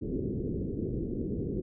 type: low-pass noise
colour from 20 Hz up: white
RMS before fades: -33 dBFS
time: 0.01-1.62 s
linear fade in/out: 20 ms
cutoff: 420 Hz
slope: 48 dB/octave
effects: none